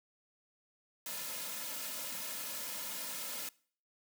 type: noise with comb filter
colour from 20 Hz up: white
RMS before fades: -41 dBFS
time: 1.06-3.49 s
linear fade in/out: 2 ms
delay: 2.6 ms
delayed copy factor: -0.8
effects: noise-tail reverb RT60 0.5 s tail -23 dB re dry + high-pass 200 Hz 12 dB/octave